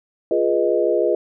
sine chord, F half-diminished seventh, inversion none, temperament equal with one note detuned, 349.2 / 415.3 / 488.5 / 622.3 Hz, F4 / Ab4 / Cb5 / Eb5, 0 / 0 / -19 / 0 cents, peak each -21 dBFS, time 0.31-1.15 s, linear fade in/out 2 ms, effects none

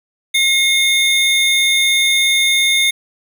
square tone pair together, 2152 / 3619 Hz, C7 / A7, +48 / +48 cents, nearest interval major sixth, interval 900 cents, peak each -15 dBFS, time 0.34-2.91 s, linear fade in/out 10 ms, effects none

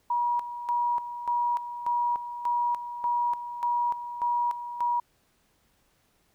sine tone with tremolo, 960 Hz, B5, 49 cents flat, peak -23 dBFS, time 0.1-5 s, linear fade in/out 5 ms, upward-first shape square, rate 1.7 Hz, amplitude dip 70%, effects pink hiss -68 dBFS RMS until 6.34 s

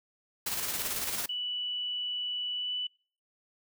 white noise with tremolo, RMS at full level -32 dBFS, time 0.46-1.26 s, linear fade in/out 5 ms, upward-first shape square, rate 18 Hz, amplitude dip 35%
sine tone with pitch glide, 2960 to 2979 Hz, F#7 to F#7, 0 to +11 cents, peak -31 dBFS, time 1.29-2.87 s, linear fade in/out 5 ms, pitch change +11 cents, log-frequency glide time 2.54-2.75 s
effects noise-tail reverb RT60 0.4 s tail -24 dB re dry

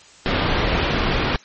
pink low-pass noise, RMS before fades -20 dBFS, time 0.26-1.36 s, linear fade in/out 0 ms, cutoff 3900 Hz, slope 24 dB/octave, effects white hiss -47 dBFS RMS until 1.44 s + MP3 32 kbps

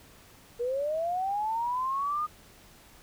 sine linear sweep, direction up, 466.2 to 1235 Hz, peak -27 dBFS, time 0.59-2.27 s, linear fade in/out 20 ms, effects pink hiss -55 dBFS RMS until 3.02 s

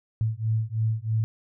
sine beating tone pair, 109.3 / 112.4 Hz, A2 / A2, -11 / +37 cents, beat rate 3.1 Hz, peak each -26 dBFS, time 0.21-1.24 s, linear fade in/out 0 ms, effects none

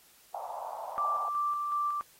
white band-pass noise, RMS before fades -39 dBFS, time 0.34-1.29 s, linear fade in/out 5 ms, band 630 to 970 Hz, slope 48 dB/octave
sine tone with tremolo, 1174.7 Hz, D6, in tune, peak -27 dBFS, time 0.98-2.01 s, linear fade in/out 0 ms, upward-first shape square, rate 2.7 Hz, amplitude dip 30%
effects white hiss -60 dBFS RMS until 2.19 s + AAC 48 kbps

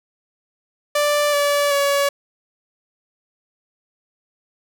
sawtooth tone with pitch steps, 587.3 / 575.9 / 564.7 Hz, D5 / D5 / C#5, 0 / -34 / +32 cents, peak -12 dBFS, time 0.95-2.09 s, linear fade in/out 5 ms, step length 380 ms, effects none

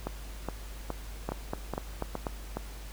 two click trains, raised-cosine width 1 ms, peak -18 / -17 dBFS, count 7 / 5, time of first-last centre 0.07-2.57 / 1.29-2.268 s, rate 2.4 / 4.09 Hz, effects added 50 Hz sine -40 dBFS peak until 2.92 s + pink hiss -49 dBFS RMS until 2.92 s

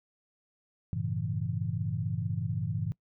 sine chord, G diminished seventh, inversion none, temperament equal with one note detuned, 98 / 113.81 / 138.59 / 164.81 Hz, G2 / Bb2 / Db3 / Fb3, 0 / -41 / 0 / 0 cents, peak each -35 / -34 / -36 / -35 dBFS, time 0.93-2.92 s, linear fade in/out 0 ms, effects noise-tail reverb RT60 0.1 s tail -23 dB re dry

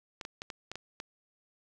clicks, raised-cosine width 0.2 ms, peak -22 dBFS, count 7, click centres 0.212 / 0.251 / 0.419 / 0.502 / 0.716 / 0.756 / 1.001 s, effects none

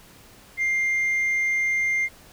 sine tone, 2100 Hz, C7, 6 cents sharp, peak -18 dBFS, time 0.57-2.09 s, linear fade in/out 50 ms, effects tanh soft clip ceiling -19 dBFS + pink hiss -50 dBFS RMS until 2.32 s

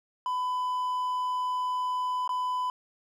triangle tone with dropouts, 1002 Hz, B5, 25 cents sharp, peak -25 dBFS, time 0.26-2.7 s, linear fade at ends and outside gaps 1 ms, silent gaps 2.277-2.292 s, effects none

